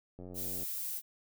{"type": "click train", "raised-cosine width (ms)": 2, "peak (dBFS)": -34, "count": 41, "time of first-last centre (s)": [0.19, 0.632], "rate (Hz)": 90.6}
{"type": "noise", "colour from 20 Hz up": "violet", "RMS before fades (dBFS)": -38, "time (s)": [0.34, 1.02], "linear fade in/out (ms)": 50}
{"effects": []}